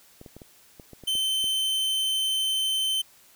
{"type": "clicks", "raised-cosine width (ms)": 2, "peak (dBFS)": -30, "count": 9, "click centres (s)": [0.214, 0.262, 0.366, 0.418, 0.798, 0.933, 1.037, 1.153, 1.442]}
{"type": "tone", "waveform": "45% pulse", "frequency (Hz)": 3084, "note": "G7", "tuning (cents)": -29, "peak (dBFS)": -23, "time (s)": [1.07, 3.02], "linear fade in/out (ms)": 10}
{"effects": ["white hiss -56 dBFS RMS until 3.35 s"]}